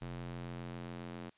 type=tone with high-pass filter sweep; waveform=square; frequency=43.65 Hz; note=F1; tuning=in tune; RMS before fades=-44 dBFS; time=0.01-1.3 s; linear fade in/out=10 ms; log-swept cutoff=99 to 200 Hz; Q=1.2; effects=white hiss -70 dBFS RMS until 1.37 s + resampled to 8000 Hz